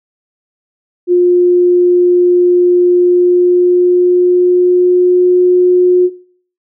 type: tone with pitch glide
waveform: sine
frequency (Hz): 355.5 to 360.7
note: F4 to F#4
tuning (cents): +31 to -44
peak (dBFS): -5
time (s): 1.07-6.1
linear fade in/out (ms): 50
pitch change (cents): +25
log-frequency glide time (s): 2.95-5.39
effects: noise-tail reverb RT60 0.5 s tail -19 dB re dry